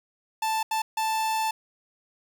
45% pulse tone bursts at uneven times, 881 Hz, A5, 2 cents sharp, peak -24 dBFS, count 3, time 0.42-0.63 / 0.71-0.82 / 0.97-1.51 s, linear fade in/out 5 ms, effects none

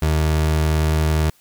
30% pulse tone, 77.78 Hz, D#2, in tune, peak -13 dBFS, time 0.02-1.3 s, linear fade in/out 5 ms, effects white hiss -56 dBFS RMS until 1.4 s

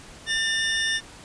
25% pulse tone pair together, 1794 / 2872 Hz, A6 / F7, +33 / +48 cents, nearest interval minor sixth, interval 815 cents, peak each -19 / -27 dBFS, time 0.26-1.01 s, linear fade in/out 50 ms, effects pink hiss -45 dBFS RMS until 1.24 s + resampled to 22050 Hz

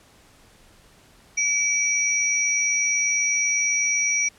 sine tone pair together, 2298 / 5794 Hz, D7 / F#8, -38 / -37 cents, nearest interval octave + major third, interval 1601 cents, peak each -22 dBFS, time 1.37-4.29 s, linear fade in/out 10 ms, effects pink hiss -54 dBFS RMS until 4.38 s + low-pass 11000 Hz 12 dB/octave

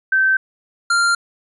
sine / square tone pair in turn, 1548 / 1391.1 Hz, G6 / F6, -22 / -7 cents, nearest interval major second, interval 185 cents, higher first, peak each -12 / -14 dBFS, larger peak first, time 0.12-0.37 / 0.9-1.15 s, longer neither, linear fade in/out 5 ms, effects resampled to 24000 Hz

